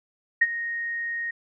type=tone with ADSR envelope; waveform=sine; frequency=1864.7 Hz; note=A#6; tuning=in tune; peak=-13 dBFS; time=0.41-1.31 s; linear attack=10 ms; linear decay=38 ms; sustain=-14 dB; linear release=7 ms; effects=none